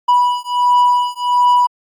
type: beating tone pair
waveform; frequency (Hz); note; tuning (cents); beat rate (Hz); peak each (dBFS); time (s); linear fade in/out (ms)
triangle; 980 / 981.4; B5 / B5; -14 / -11; 1.4; -12; 0.08-1.67; 10
effects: AAC 64 kbps